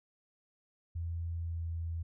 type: tone with pitch glide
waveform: sine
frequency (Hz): 84.1 to 83.13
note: E2 to E2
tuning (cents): +35 to +15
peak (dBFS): -34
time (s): 0.95-2.03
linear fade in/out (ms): 10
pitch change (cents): -20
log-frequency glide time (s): 1.35-1.66
effects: none